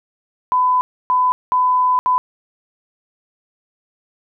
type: tone bursts at uneven times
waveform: sine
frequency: 1004 Hz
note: B5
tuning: 28 cents sharp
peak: -12 dBFS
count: 4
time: 0.52-0.81 / 1.1-1.32 / 1.52-1.99 / 2.06-2.18 s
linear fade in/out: 0 ms
effects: none